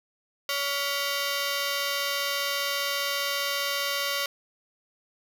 10% pulse ring-modulated tone, 845 Hz, G#5, 30 cents sharp, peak -15 dBFS, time 0.49-4.26 s, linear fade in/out 2 ms, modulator 280 Hz, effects 9-bit

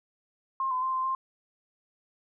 sine tone with pitch steps, 1064 / 1018 / 1047 / 1040 / 1054 Hz, C6 / C6 / C6 / C6 / C6, +29 / -48 / +1 / -11 / +12 cents, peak -26 dBFS, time 0.6-1.15 s, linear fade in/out 2 ms, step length 110 ms, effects none

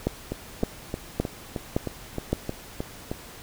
two click trains, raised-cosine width 2 ms, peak -15 / -9 dBFS, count 10 / 5, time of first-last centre 0.32-3.115 / 0.07-2.33 s, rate 3.22 / 1.77 Hz, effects pink hiss -44 dBFS RMS until 3.42 s

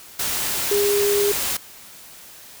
sine tone in noise, 407.5 Hz, G#4, 33 cents flat, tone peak -17 dBFS, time 0.71-1.32 s, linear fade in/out 5 ms, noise white, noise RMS -24 dBFS, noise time 0.19-1.57 s, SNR +4 dB, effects white hiss -43 dBFS RMS until 2.6 s

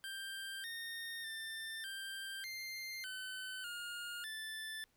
25% pulse tone with pitch steps, 1579 / 1841 / 1790 / 1578 / 2098 / 1519 / 1421 / 1758 Hz, G6 / A#6 / A6 / G6 / C7 / F#6 / F6 / A6, +12 / -22 / +29 / +11 / +4 / +45 / +30 / -2 cents, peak -39 dBFS, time 0.04-4.84 s, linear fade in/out 0 ms, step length 600 ms, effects pink hiss -75 dBFS RMS until 4.96 s

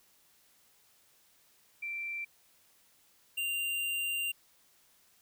sine / square tone pair in turn, 2349 / 2783 Hz, D7 / F7, 0 / -7 cents, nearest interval minor third, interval 293 cents, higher second, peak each -35 / -32 dBFS, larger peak second, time 1.82-2.25 / 3.37-4.32 s, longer second, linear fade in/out 10 ms, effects white hiss -66 dBFS RMS until 5.21 s

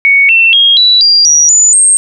sine tone with pitch steps, 2226 / 2693 / 3259 / 3943 / 4772 / 5774 / 6986 / 8453 Hz, C#7 / E7 / G#7 / B7 / D8 / F#8 / A8 / C9, +7 / +36 / -33 / -4 / +27 / -43 / -13 / +17 cents, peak -3 dBFS, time 0.05-1.97 s, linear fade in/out 0 ms, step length 240 ms, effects none

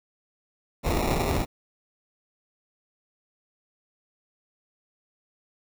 pink noise with sample-and-hold, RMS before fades -25 dBFS, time 0.83-1.46 s, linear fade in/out 50 ms, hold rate 1575 Hz, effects none

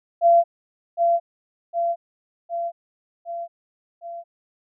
sine tone with echo, 683 Hz, F5, 39 cents flat, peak -11 dBFS, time 0.21-0.44 s, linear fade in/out 50 ms, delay 760 ms, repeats 5, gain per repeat -4 dB, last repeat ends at 4.24 s, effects none

